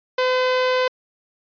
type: tone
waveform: sawtooth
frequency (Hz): 509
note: C5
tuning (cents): -48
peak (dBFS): -13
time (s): 0.18-0.88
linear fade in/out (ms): 5
effects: resampled to 11025 Hz